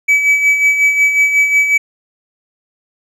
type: tone with tremolo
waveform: triangle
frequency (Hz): 2289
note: D7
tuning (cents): -45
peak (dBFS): -5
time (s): 0.08-1.78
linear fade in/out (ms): 10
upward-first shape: sine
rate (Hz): 5.5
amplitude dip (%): 55
effects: none